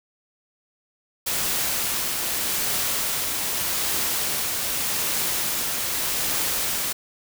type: noise with tremolo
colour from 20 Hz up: white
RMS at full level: -24 dBFS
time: 1.26-6.93 s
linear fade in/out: 10 ms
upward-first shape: triangle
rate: 0.83 Hz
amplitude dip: 25%
effects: none